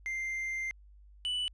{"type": "tone pair in turn", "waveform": "triangle", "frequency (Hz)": [2093, 2972], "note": ["C7", "F#7"], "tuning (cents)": [0, 7], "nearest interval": "tritone", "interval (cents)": 607, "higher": "second", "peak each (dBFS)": [-31, -29], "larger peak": "second", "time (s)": [[0.06, 0.71], [1.25, 1.48]], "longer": "first", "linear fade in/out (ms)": 0, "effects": ["added 50 Hz sine -53 dBFS peak until 1.53 s", "resampled to 22050 Hz"]}